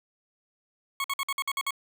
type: tone bursts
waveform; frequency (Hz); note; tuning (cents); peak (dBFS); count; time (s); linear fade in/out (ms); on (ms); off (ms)
20% pulse; 1100; C#6; -14; -22; 8; 1-1.707; 2; 42; 53
effects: none